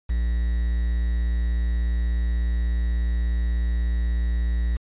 triangle tone with quantisation, 58.27 Hz, A#1, in tune, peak -18 dBFS, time 0.09-4.77 s, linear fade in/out 10 ms, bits 7, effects resampled to 8000 Hz

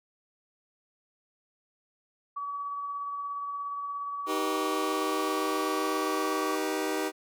sine tone with tremolo, 1139 Hz, C#6, 47 cents sharp, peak -31 dBFS, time 2.36-6.56 s, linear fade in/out 10 ms, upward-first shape sine, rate 17 Hz, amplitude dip 25%
sawtooth chord, Eb augmented, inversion none, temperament just, 311.1 / 388.9 / 486.1 Hz, Eb4 / G4 / B4, 0 / -14 / -28 cents, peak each -28 / -28 / -31 dBFS, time 4.26-7.12 s, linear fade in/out 50 ms
effects none

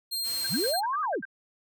sawtooth tone, 4197 Hz, C8, 5 cents sharp, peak -26 dBFS, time 0.11-0.81 s, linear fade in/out 20 ms
white noise, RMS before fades -40 dBFS, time 0.23-0.74 s, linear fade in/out 50 ms
sine tone bursts, 1583 Hz, G6, 17 cents sharp, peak -33 dBFS, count 9, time 0.44-1.253 s, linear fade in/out 5 ms, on 29 ms, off 69 ms
sine linear two-way sweep, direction up then down, 91 to 1279 to 124.1 Hz, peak -26 dBFS, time 0.49-1.22 s, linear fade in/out 50 ms, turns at 1.01 s
effects none

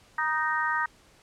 harmonic tone with a mistuned harmonic, 310 Hz, D#4, 6 cents flat, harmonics 3 / 4 / 5 / 6, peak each -30 / -30 / -30 / -30 dBFS, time 0.18-0.86 s, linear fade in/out 5 ms, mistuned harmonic 3, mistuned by +24 cents, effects pink hiss -58 dBFS RMS until 1.22 s + low-pass 9000 Hz 12 dB/octave

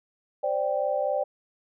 sine chord, C suspended second, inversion none, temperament equal, 523.3 / 587.3 / 784 Hz, C5 / D5 / G5, 0 / 0 / 0 cents, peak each -29 / -26 / -30 dBFS, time 0.43-1.24 s, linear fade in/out 10 ms, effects none

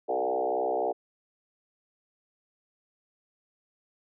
sine tone with frequency modulation, 584 Hz, D5, 10 cents flat, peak -25 dBFS, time 0.08-0.93 s, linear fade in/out 20 ms, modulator 63.4 Hz, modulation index 3.4, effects none

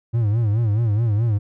triangle tone with vibrato, 110 Hz, A2, in tune, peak -14 dBFS, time 0.13-1.39 s, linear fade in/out 20 ms, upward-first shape sine, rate 4.7 Hz, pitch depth 140 cents each way, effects none

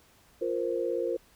sine chord, F suspended fourth, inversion none, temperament equal, 349.2 / 466.2 / 523.3 Hz, F4 / Bb4 / C5, 0 / 0 / 0 cents, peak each -32 / -31 / -32 dBFS, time 0.41-1.17 s, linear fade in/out 10 ms, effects pink hiss -61 dBFS RMS until 1.35 s

